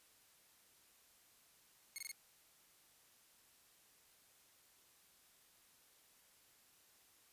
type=tone bursts; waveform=10% pulse; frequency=2175 Hz; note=C#7; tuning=33 cents flat; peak=-35 dBFS; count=4; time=1.96-2.115 s; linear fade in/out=0 ms; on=23 ms; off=21 ms; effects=white hiss -69 dBFS RMS until 7.32 s + resampled to 32000 Hz